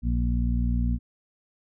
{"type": "harmonic tone", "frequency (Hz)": 59.5, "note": "A#1", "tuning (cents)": 36, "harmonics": [1, 2, 3, 4], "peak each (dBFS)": [-23, -30, -33, -30], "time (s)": [0.02, 0.99], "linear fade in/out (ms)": 50, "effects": []}